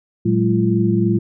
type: tone cluster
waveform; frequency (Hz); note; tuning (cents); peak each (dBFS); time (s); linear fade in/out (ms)
sine; 114.3 / 185.2 / 208.4 / 342.3; A#2 / F#3 / G#3 / F4; -34 / +2 / +6 / -35; -19; 0.25-1.19; 10
effects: none